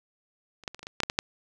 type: clicks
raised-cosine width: 0.2 ms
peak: -30 / -14 / -24 / -30 / -26 / -20 / -9 / -6 / -12 / -6 dBFS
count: 10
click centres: 0.637 / 0.678 / 0.746 / 0.793 / 0.83 / 0.869 / 1.003 / 1.034 / 1.099 / 1.189 s
effects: none